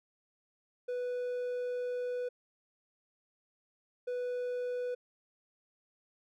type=tone bursts at uneven times; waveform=triangle; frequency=493.9 Hz; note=B4; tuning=in tune; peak=-31 dBFS; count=2; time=0.88-2.29 / 4.07-4.95 s; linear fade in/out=10 ms; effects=none